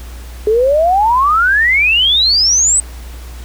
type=exponential sweep; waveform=sine; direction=up; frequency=415.3 to 8250 Hz; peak=-8 dBFS; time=0.47-2.8 s; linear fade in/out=2 ms; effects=added 60 Hz sine -27 dBFS peak until 3.44 s + pink hiss -38 dBFS RMS until 3.44 s